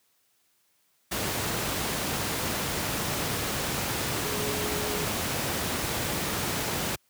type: tone in noise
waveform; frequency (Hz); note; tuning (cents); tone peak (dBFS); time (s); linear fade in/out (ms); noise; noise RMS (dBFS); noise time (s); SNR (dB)
sine; 420; G#4; +19; -34; 4.24-5.05; 10; pink; -29; 1.11-6.96; -8
effects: white hiss -69 dBFS RMS until 7.09 s + high-pass 80 Hz 12 dB/octave